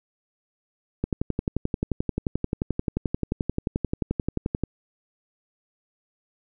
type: click train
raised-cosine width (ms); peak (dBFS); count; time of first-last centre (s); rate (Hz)
3; -11; 42; 1.04-4.636; 11.4
effects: none